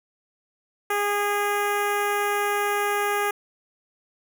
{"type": "tone with notch filter", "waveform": "10% pulse", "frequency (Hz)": 409.9, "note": "G#4", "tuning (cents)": -23, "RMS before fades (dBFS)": -24, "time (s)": [0.9, 3.31], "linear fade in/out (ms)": 5, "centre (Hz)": 4600, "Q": 0.62, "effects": []}